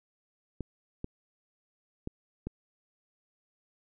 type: clicks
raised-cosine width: 3 ms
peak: -22 dBFS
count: 4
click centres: 0.607 / 1.044 / 2.074 / 2.47 s
effects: none